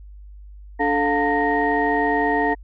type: tone cluster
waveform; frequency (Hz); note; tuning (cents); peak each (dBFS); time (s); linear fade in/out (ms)
sine; 291.5 / 437.1 / 709 / 903 / 1864; D4 / A4 / F5 / A5 / A#6; -13 / -11 / +26 / +45 / -1; -23; 0.79-2.55; 20
effects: tanh soft clip ceiling -8 dBFS + added 50 Hz sine -38 dBFS peak until 2.63 s